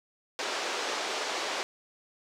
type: band-pass noise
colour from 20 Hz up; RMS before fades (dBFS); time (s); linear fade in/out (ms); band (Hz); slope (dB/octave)
pink; -33; 0.39-1.63; 0; 380 to 6500; 24
effects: none